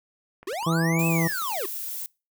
click train, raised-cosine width 0.5 ms, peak -31 dBFS, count 12, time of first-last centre 0.43-1.519 s, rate 10.1 Hz
square linear two-way sweep, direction up then down, 329.6 to 2637 to 329.6 Hz, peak -29 dBFS, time 0.47-1.66 s, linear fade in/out 5 ms, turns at 1.07 s
harmonic tone, 165.1 Hz, E3, 3 cents sharp, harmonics 1 / 2 / 3 / 4 / 5 / 6 / 7, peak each -22 / -28 / -32 / -34 / -36 / -38 / -39 dBFS, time 0.66-1.28 s, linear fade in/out 10 ms
violet noise, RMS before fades -33 dBFS, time 0.99-2.06 s, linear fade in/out 0 ms
effects noise-tail reverb RT60 0.3 s tail -25 dB re dry

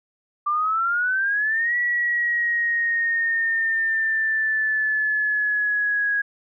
sine exponential two-way sweep, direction up then down, 1174.7 to 1939 to 1652 Hz, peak -19 dBFS, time 0.46-6.22 s, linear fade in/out 10 ms, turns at 1.76 s, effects none

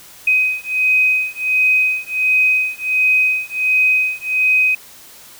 sine beating tone pair, 2515 / 2516.4 Hz, D#7 / D#7, +18 / +19 cents, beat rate 1.4 Hz, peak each -16 dBFS, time 0.27-4.75 s, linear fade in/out 5 ms, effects white hiss -41 dBFS RMS until 5.39 s

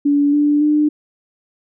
sine tone with pitch steps, 287.2 / 293.4 / 299.7 Hz, D4 / D4 / D4, -39 / -2 / +35 cents, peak -11 dBFS, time 0.05-0.89 s, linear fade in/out 10 ms, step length 280 ms, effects none

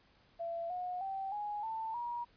sine tone with pitch steps, 675 / 723.4 / 775.4 / 831 / 890.7 / 954.6 Hz, E5 / F#5 / G5 / G#5 / A5 / A#5, +41 / -39 / -19 / +1 / +21 / +41 cents, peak -36 dBFS, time 0.39-2.25 s, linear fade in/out 20 ms, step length 310 ms, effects pink hiss -67 dBFS RMS until 2.36 s + resampled to 11025 Hz

